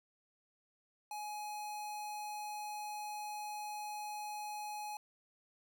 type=tone with notch filter; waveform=square; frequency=840 Hz; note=G#5; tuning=19 cents sharp; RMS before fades=-43 dBFS; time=1.11-4.97 s; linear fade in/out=2 ms; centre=1700 Hz; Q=1.3; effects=none